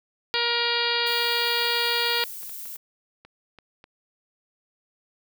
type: harmonic tone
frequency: 473.1 Hz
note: A#4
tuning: 26 cents sharp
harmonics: 1 / 2 / 3 / 4 / 5 / 6 / 7 / 8 / 9 / 10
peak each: -31 / -31 / -31 / -31 / -31 / -31 / -31 / -31 / -31 / -31 dBFS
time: 0.34-2.24 s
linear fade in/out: 0 ms
type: noise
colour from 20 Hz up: violet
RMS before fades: -37 dBFS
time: 1.06-2.77 s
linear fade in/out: 10 ms
type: clicks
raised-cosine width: 0.3 ms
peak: -31 dBFS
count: 10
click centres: 1.576 / 1.621 / 2.197 / 2.431 / 2.495 / 2.656 / 2.758 / 3.25 / 3.587 / 3.841 s
effects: none